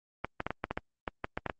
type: clicks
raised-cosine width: 0.5 ms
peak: -16 dBFS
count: 12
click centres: 0.246 / 0.404 / 0.466 / 0.506 / 0.641 / 0.71 / 0.775 / 1.078 / 1.244 / 1.375 / 1.463 / 1.498 s
effects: Opus 24 kbps